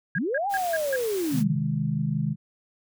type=linear two-way sweep; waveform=sine; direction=up then down; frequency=118.4 to 820 to 118.4 Hz; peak=-24 dBFS; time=0.15-1.58 s; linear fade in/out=20 ms; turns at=0.48 s
type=tone bursts; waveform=sine; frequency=1632 Hz; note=G#6; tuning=31 cents flat; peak=-25 dBFS; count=5; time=0.15-0.96 s; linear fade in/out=2 ms; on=34 ms; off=160 ms
type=noise; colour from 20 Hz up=white; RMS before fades=-38 dBFS; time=0.49-1.44 s; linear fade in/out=50 ms
type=chord; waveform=sine; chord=Ab major; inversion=first; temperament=equal with one note detuned; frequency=130.81 / 156.56 / 207.7 Hz; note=C3 / Eb3 / Ab3; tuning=0 / +11 / 0 cents; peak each=-29 / -26 / -29 dBFS; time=1.31-2.36 s; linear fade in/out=50 ms
effects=none